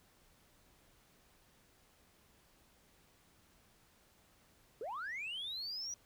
sine linear sweep, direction up, 395.8 to 5880 Hz, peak -38 dBFS, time 4.81-5.94 s, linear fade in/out 2 ms, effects tanh soft clip ceiling -37 dBFS + pink hiss -68 dBFS RMS until 6.05 s

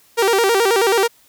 sawtooth tone with vibrato, 425.7 Hz, G#4, 43 cents sharp, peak -9 dBFS, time 0.17-1.08 s, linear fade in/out 20 ms, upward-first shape square, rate 9.3 Hz, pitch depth 160 cents each way, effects white hiss -53 dBFS RMS until 1.28 s

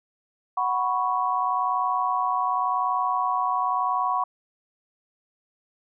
sine chord, F# suspended fourth, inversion none, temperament equal, 740 / 987.8 / 1108.7 Hz, F#5 / B5 / C#6, 0 / 0 / 0 cents, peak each -27 / -26 / -25 dBFS, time 0.57-4.24 s, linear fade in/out 5 ms, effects none

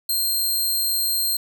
10% pulse tone, 4186 Hz, C8, in tune, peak -13 dBFS, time 0.09-1.37 s, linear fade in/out 5 ms, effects none

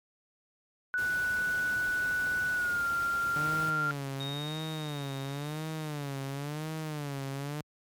sine tone with pitch glide, 1480 to 1388.9 Hz, F#6 to F6, 0 to -10 cents, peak -27 dBFS, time 0.94-3.91 s, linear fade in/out 0 ms, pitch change -110 cents, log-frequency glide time 2.53-2.87 s
pink noise, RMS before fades -43 dBFS, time 0.97-3.71 s, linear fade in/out 20 ms
sawtooth tone with vibrato, 146.83 Hz, D3, in tune, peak -30 dBFS, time 3.36-7.61 s, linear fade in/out 2 ms, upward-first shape sine, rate 0.96 Hz, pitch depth 130 cents each way
sine tone with exponential decay, 3729 Hz, A#7, in tune, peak -36 dBFS, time 4.2-7.47 s, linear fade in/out 5 ms, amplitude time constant 710 ms
effects high-pass 60 Hz 12 dB/octave + MP3 96 kbps

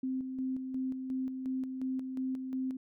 sine tone with tremolo, 260.5 Hz, C4, 7 cents flat, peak -31 dBFS, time 0.03-2.77 s, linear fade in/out 5 ms, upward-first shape square, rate 2.8 Hz, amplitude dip 45%, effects none

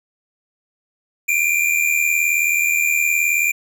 square tone pair together, 2349 / 2428 Hz, D7 / D#7, 0 / -43 cents, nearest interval minor second, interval 57 cents, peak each -19 dBFS, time 1.28-3.52 s, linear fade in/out 10 ms, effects none

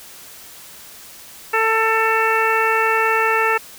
harmonic tone, 445.5 Hz, A4, 22 cents sharp, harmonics 1 / 2 / 3 / 4 / 5 / 6, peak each -21 / -21 / -20 / -21 / -25 / -24 dBFS, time 1.53-3.58 s, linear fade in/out 10 ms, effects white hiss -40 dBFS RMS until 3.78 s

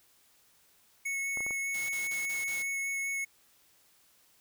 square tone with vibrato, 2200 Hz, C#7, 14 cents flat, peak -32 dBFS, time 1.05-3.25 s, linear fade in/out 10 ms, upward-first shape sine, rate 5 Hz, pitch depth 9 cents each way
clicks, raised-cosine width 1 ms, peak -30 dBFS, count 4, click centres 1.373 / 1.406 / 1.465 / 1.508 s
white noise bursts, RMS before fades -44 dBFS, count 5, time 1.74-2.626 s, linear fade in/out 5 ms, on 150 ms, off 34 ms
effects white hiss -65 dBFS RMS until 4.4 s

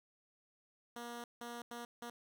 10% pulse tone bursts at uneven times, 237.9 Hz, A#3, 35 cents sharp, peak -36 dBFS, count 4, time 0.96-1.24 / 1.41-1.62 / 1.71-1.85 / 2.02-2.1 s, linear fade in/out 2 ms, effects none

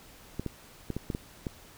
clicks, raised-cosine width 3 ms, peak -19 dBFS, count 7, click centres 0.396 / 0.463 / 0.903 / 0.966 / 1.102 / 1.149 / 1.468 s, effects pink hiss -53 dBFS RMS until 1.77 s

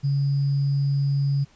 sine tone with sample-and-hold, 140 Hz, C#3, 18 cents sharp, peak -19 dBFS, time 0.03-1.45 s, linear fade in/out 20 ms, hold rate 4900 Hz, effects pink hiss -57 dBFS RMS until 1.55 s + resampled to 16000 Hz

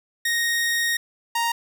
sawtooth tone pair in turn, 1864.7 / 932.4 Hz, A#6 / A#5, 0 / 0 cents, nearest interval octave, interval 1200 cents, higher first, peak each -17 dBFS, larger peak neither, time 0.25-0.97 / 1.35-1.52 s, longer first, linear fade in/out 5 ms, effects none

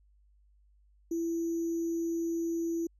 sine tone with sample-and-hold, 333.8 Hz, E4, 22 cents sharp, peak -29 dBFS, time 1.11-2.87 s, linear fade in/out 5 ms, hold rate 6300 Hz, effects added 50 Hz sine -61 dBFS peak until 2.99 s + low-pass 12000 Hz 12 dB/octave

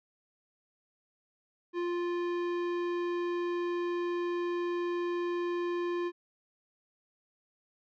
sine tone with tanh clipping, 349.2 Hz, F4, in tune, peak -32 dBFS, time 1.73-6.12 s, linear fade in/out 50 ms, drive 16 dB, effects none

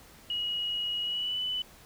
sine tone with pitch glide, 2900 to 2994 Hz, F#7 to F#7, -35 to +20 cents, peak -29 dBFS, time 0.3-1.62 s, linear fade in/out 2 ms, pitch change +55 cents, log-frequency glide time 1.03-1.4 s, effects pink hiss -54 dBFS RMS until 1.85 s

